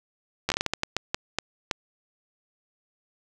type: slowing click train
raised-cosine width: 0.2 ms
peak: -7 dBFS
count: 13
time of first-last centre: 0.49-1.712 s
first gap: 12 ms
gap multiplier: 1.35
effects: 7-bit